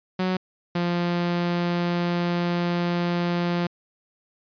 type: tone pair in turn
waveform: sawtooth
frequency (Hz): 185 / 174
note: F#3 / F3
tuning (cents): 0 / -6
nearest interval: minor second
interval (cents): 106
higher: first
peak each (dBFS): -18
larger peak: neither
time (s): 0.19-0.37 / 0.75-3.67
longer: second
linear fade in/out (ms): 5
effects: resampled to 11025 Hz

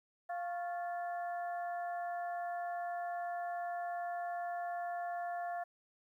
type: harmonic tone with a mistuned harmonic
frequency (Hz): 349.2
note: F4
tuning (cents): 0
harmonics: 2 / 3 / 4 / 5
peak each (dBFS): -37 / -52 / -51 / -49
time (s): 0.29-5.64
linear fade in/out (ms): 10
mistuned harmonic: 3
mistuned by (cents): +83
effects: 12-bit

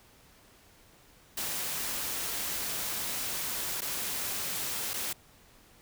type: noise with dropouts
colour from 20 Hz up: white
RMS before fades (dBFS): -34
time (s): 1.37-5.13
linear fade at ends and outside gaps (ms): 5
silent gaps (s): 3.808-3.817 / 4.935-4.939
effects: pink hiss -59 dBFS RMS until 5.81 s

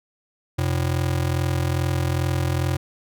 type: ring-modulated tone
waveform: square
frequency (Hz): 110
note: A2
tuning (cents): 0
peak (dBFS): -18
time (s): 0.58-2.77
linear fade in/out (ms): 10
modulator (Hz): 21.2
effects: none

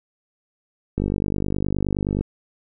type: click train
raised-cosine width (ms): 3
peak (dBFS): -10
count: 62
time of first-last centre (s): 0.98-2.21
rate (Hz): 49.6
effects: none

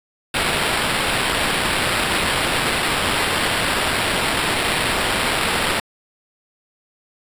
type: noise with sample-and-hold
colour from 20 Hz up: blue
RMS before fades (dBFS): -20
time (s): 0.34-5.8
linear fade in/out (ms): 5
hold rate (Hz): 6300
effects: resampled to 32000 Hz

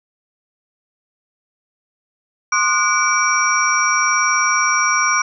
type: tone cluster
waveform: sine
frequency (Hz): 1060 / 1219 / 1463 / 2299 / 5680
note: C6 / D#6 / F#6 / D7 / F8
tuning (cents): +22 / -36 / -20 / -37 / +28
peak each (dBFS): -20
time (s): 2.52-5.22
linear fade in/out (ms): 5
effects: none

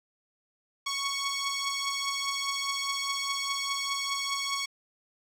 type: beating tone pair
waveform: 10% pulse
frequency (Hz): 1108.7 / 1113.6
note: C#6 / C#6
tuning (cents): 0 / +8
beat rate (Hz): 4.9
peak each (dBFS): -22 / -26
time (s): 0.86-4.66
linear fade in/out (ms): 10
effects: low-pass 11000 Hz 12 dB/octave

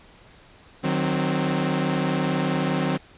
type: chord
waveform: sawtooth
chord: C diminished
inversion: first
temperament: equal with one note detuned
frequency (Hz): 153.16 / 185 / 261.6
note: Eb3 / Gb3 / C4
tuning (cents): -27 / 0 / 0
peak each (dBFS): -22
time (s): 0.83-2.98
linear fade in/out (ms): 20
effects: pink hiss -51 dBFS RMS until 3.17 s + resampled to 8000 Hz

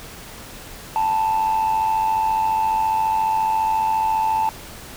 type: tone with amplitude modulation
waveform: sine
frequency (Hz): 880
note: A5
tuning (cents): 0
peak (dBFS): -12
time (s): 0.96-4.49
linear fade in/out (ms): 0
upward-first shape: sine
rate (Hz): 94.5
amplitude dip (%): 65
effects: tanh soft clip ceiling -14 dBFS + pink hiss -38 dBFS RMS until 4.96 s

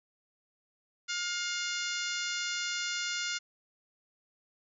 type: harmonic tone with a mistuned harmonic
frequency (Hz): 709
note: F5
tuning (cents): +26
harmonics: 2 / 3 / 4 / 5 / 6 / 7 / 8 / 9 / 10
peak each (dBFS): -37 / -39 / -40 / -41 / -42 / -42 / -43 / -44 / -44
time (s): 1.08-3.39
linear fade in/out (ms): 20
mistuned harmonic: 5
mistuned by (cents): -16
effects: none

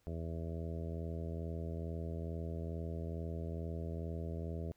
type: harmonic tone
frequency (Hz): 82.3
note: E2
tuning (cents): -2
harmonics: 1 / 2 / 3 / 4 / 5 / 6 / 7 / 8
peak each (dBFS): -40 / -44 / -50 / -51 / -49 / -53 / -53 / -53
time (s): 0.07-4.72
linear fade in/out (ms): 0
effects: pink hiss -75 dBFS RMS until 4.76 s

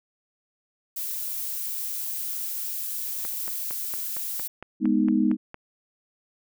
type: noise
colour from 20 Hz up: violet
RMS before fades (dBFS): -31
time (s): 0.96-4.48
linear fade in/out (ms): 10
type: click train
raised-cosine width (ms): 0.5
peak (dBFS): -23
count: 11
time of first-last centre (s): 3.25-5.544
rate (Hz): 4.36
type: chord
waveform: sine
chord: G# minor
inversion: none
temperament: equal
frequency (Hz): 207.7 / 246.9 / 311.1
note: G#3 / B3 / D#4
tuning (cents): 0 / 0 / 0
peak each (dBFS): -23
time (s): 4.8-5.37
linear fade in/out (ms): 50
effects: none

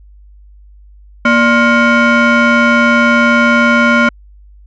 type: tone with frequency modulation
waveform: sine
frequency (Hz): 587.3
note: D5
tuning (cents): 0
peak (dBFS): -4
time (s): 1.25-4.09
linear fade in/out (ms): 5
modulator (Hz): 823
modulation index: 1.8
effects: tanh soft clip ceiling -5 dBFS + added 50 Hz sine -37 dBFS peak until 4.66 s

